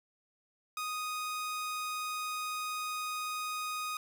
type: tone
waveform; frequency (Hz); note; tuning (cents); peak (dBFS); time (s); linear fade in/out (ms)
sawtooth; 1244.5; D#6; 0; -31; 0.77-3.97; 2
effects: none